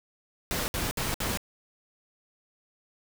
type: noise bursts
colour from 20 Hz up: pink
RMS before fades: -30 dBFS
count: 4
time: 0.51-1.373 s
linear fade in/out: 0 ms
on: 170 ms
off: 61 ms
effects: none